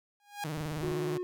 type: tone with exponential growth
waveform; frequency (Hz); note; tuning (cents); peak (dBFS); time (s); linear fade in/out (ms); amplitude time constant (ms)
sawtooth; 819; G#5; -24; -27; 0.2-0.44; 1; 51
type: tone with vibrato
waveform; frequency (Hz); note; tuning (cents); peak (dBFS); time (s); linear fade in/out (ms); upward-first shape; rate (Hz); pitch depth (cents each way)
sawtooth; 152.7; D#3; -32; -30; 0.44-1.18; 10; square; 19; 75
type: clicks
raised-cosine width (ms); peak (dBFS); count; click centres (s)
5; -32; 9; 0.575 / 0.61 / 0.659 / 0.718 / 0.773 / 0.812 / 0.845 / 0.88 / 0.915
type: tone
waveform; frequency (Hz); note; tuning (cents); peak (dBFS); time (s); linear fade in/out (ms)
triangle; 361.4; F#4; -41; -30; 0.83-1.23; 0
effects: none